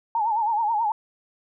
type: tone with vibrato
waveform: sine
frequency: 880 Hz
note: A5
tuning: in tune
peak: -20 dBFS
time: 0.15-0.92 s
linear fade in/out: 2 ms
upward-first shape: sine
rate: 9.3 Hz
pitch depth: 110 cents each way
effects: none